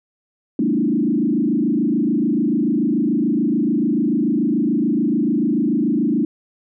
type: tone with frequency modulation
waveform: sine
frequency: 261.6 Hz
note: C4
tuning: in tune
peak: -15 dBFS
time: 0.59-6.25 s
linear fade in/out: 2 ms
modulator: 26.9 Hz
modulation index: 2.4
effects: none